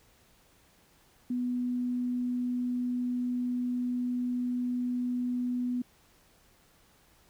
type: tone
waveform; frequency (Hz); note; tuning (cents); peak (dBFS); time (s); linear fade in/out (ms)
sine; 246.9; B3; 0; -28; 1.3-5.82; 5
effects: pink hiss -63 dBFS RMS until 7.29 s